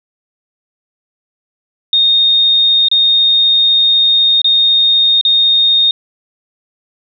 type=tone with dropouts; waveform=sine; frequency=3692 Hz; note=A#7; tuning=17 cents flat; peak=-7 dBFS; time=1.93-5.91 s; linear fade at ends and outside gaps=2 ms; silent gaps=2.885-2.914 / 4.417-4.444 / 5.212-5.25 s; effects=none